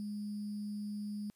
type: tone with sample-and-hold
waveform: sine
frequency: 207.6 Hz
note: G#3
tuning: in tune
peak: -37 dBFS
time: 0-1.3 s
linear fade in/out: 0 ms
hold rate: 4900 Hz
effects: white hiss -75 dBFS RMS until 1.35 s + resampled to 32000 Hz